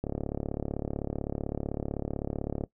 click train, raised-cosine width 2 ms, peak -18 dBFS, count 94, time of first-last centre 0.04-2.638 s, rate 35.8 Hz, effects noise-tail reverb RT60 0.1 s tail -18 dB re dry

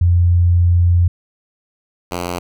sine / 5% pulse tone pair in turn, 87.31 / 88.07 Hz, F2 / F2, 0 / +15 cents, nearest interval unison, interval 15 cents, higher second, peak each -9 / -10 dBFS, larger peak first, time 0.01-1.08 / 2.11-2.39 s, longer first, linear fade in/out 5 ms, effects none

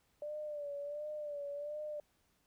sine tone with vibrato, 587.3 Hz, D5, in tune, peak -39 dBFS, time 0.22-2 s, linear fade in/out 2 ms, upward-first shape sine, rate 1.4 Hz, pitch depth 54 cents each way, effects pink hiss -75 dBFS RMS until 2.46 s

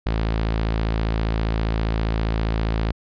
sawtooth tone, 55 Hz, A1, in tune, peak -16 dBFS, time 0.06-2.92 s, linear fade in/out 5 ms, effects resampled to 11025 Hz

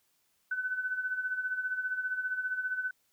sine tone with tremolo, 1508 Hz, F#6, 32 cents sharp, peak -28 dBFS, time 0.51-2.91 s, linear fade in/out 5 ms, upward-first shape sine, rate 15 Hz, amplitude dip 65%, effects white hiss -73 dBFS RMS until 3.12 s

